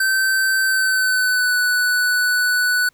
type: tone with pitch glide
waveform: square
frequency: 1546 to 1485.6 Hz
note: G6 to F#6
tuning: -24 to +7 cents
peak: -16 dBFS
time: 0-2.89 s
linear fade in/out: 5 ms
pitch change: -69 cents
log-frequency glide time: 0.65-1.56 s
effects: pink hiss -61 dBFS RMS until 2.93 s